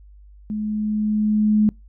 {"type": "tone with level ramp", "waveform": "sine", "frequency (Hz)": 212.6, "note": "G#3", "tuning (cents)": 41, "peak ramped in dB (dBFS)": [-23, -12], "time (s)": [0.5, 1.69], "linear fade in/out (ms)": 0, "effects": ["noise-tail reverb RT60 0.2 s tail -26 dB re dry", "added 50 Hz sine -43 dBFS peak until 1.88 s"]}